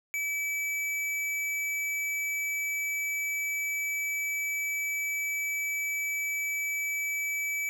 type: tone with hard clipping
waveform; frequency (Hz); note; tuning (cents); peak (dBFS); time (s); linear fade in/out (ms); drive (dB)
sine; 2300; D7; -37; -30; 0.14-7.69; 0; 18
effects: none